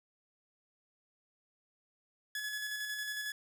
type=tone with tremolo; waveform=sawtooth; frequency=1700 Hz; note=G#6; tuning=40 cents sharp; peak=-32 dBFS; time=2.35-3.32 s; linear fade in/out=2 ms; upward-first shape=square; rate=11 Hz; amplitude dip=30%; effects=none